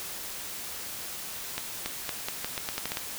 accelerating click train, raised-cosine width 0.2 ms, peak -13 dBFS, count 11, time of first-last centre 1.58-2.972 s, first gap 280 ms, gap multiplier 0.83, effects white hiss -38 dBFS RMS until 3.18 s

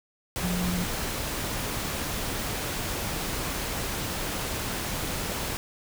sine tone in noise, 178.7 Hz, F3, 40 cents sharp, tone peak -27 dBFS, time 0.43-0.84 s, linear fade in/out 0 ms, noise pink, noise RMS -31 dBFS, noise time 0.36-5.57 s, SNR +1 dB, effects none

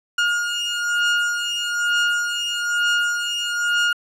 30% pulse beating tone pair, 1424 / 1425.1 Hz, F6 / F6, +33 / +35 cents, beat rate 1.1 Hz, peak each -19 / -20 dBFS, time 0.18-3.93 s, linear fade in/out 5 ms, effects low-pass 7000 Hz 12 dB/octave

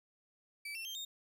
35% pulse tone with pitch steps, 2307 / 2696 / 3151 / 3683 Hz, D7 / E7 / G7 / A#7, -31 / +38 / +8 / -22 cents, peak -39 dBFS, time 0.65-1.05 s, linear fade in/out 5 ms, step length 100 ms, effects none

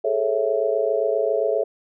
sine chord, A major seventh, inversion third, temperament just, 412.5 / 440 / 550 / 660 Hz, G#4 / A4 / C#5 / E5, -12 / 0 / -14 / +2 cents, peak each -26 / -23 / -24 / -24 dBFS, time 0.04-1.64 s, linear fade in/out 10 ms, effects none

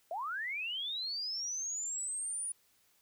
sine linear sweep, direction up, 628 to 9740 Hz, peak -35 dBFS, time 0.11-2.52 s, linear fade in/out 2 ms, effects white hiss -70 dBFS RMS until 3.01 s

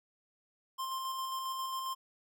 square tone with tremolo, 1052 Hz, C6, 9 cents sharp, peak -35 dBFS, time 0.78-1.95 s, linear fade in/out 20 ms, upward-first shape square, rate 7.4 Hz, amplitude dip 25%, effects none

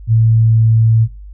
sine tone, 112.4 Hz, A2, 37 cents sharp, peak -7 dBFS, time 0.07-1.08 s, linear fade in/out 50 ms, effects noise-tail reverb RT60 0.3 s tail -25 dB re dry + added 50 Hz sine -30 dBFS peak until 1.33 s

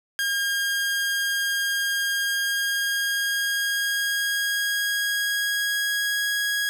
sawtooth tone with pitch glide, 1618 to 1653.9 Hz, G#6 to G#6, -46 to -8 cents, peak -19 dBFS, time 0.19-6.69 s, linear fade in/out 0 ms, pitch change +38 cents, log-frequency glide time 2.17-6.27 s, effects none

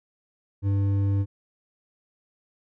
sine tone with hard clipping, 99.2 Hz, G2, 21 cents sharp, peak -22 dBFS, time 0.62-1.26 s, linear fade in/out 50 ms, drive 7 dB, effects none

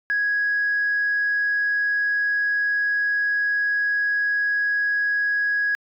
sine tone, 1661.2 Hz, G#6, in tune, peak -18 dBFS, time 0.1-5.75 s, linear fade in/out 0 ms, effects tanh soft clip ceiling -15 dBFS

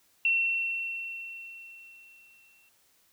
sine tone with exponential decay, 2712 Hz, E7, 49 cents sharp, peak -21 dBFS, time 0.25-2.69 s, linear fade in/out 2 ms, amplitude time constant 530 ms, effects white hiss -66 dBFS RMS until 3.12 s

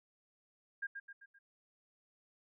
sine tone with echo, 1613 Hz, G6, 49 cents sharp, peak -36 dBFS, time 0.82-0.87 s, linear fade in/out 10 ms, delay 130 ms, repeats 4, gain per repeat -6 dB, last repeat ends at 1.39 s, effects none

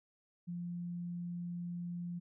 sine tone, 174.2 Hz, F3, 4 cents flat, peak -38 dBFS, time 0.47-2.2 s, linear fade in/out 20 ms, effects none

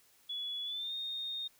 sine tone with pitch glide, 3400 to 3686 Hz, G#7 to A#7, +40 to -20 cents, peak -36 dBFS, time 0.29-1.48 s, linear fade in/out 10 ms, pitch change +140 cents, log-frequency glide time 0.64-0.94 s, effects white hiss -66 dBFS RMS until 1.59 s

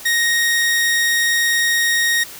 sawtooth tone, 1869 Hz, A#6, 4 cents sharp, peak -11 dBFS, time 0.05-2.24 s, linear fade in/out 10 ms, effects white hiss -36 dBFS RMS until 2.39 s

